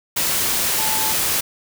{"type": "tone in noise", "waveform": "sine", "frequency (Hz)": 873, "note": "A5", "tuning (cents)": -14, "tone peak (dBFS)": -26, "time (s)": [0.78, 1.13], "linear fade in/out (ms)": 10, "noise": "white", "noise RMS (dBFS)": -20, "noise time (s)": [0.16, 1.41], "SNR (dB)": -9, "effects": []}